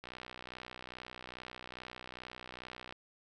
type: click train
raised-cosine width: 0.3 ms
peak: -29 dBFS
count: 181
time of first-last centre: 0.04-2.925 s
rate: 62.4 Hz
effects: none